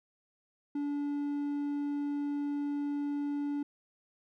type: tone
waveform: triangle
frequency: 288.2 Hz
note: D4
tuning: 33 cents flat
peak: -29 dBFS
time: 0.75-3.63 s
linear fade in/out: 5 ms
effects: none